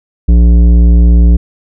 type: tone with tanh clipping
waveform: sine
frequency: 58.5 Hz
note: A#1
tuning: 7 cents sharp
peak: -4 dBFS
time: 0.28-1.37 s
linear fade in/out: 10 ms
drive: 12 dB
effects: none